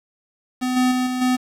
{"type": "tone with level steps", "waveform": "square", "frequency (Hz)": 252.9, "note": "B3", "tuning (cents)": 41, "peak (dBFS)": [-20, -16, -19, -22, -17], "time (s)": [0.61, 1.37], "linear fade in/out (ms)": 20, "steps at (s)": [0.76, 0.91, 1.06, 1.21], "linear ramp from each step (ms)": 10, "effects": ["low-pass 12000 Hz 12 dB/octave", "7-bit"]}